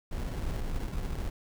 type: noise with sample-and-hold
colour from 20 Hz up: brown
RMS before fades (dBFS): -33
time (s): 0.11-1.3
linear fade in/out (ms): 10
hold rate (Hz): 1225
effects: none